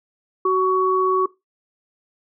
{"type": "tone pair together", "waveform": "sine", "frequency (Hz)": [374.7, 1121], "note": ["F#4", "C#6"], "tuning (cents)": [22, 19], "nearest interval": "octave + perfect fifth", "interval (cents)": 1897, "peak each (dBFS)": -18, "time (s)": [0.45, 1.26], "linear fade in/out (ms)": 5, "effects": ["noise-tail reverb RT60 0.2 s tail -19 dB re dry"]}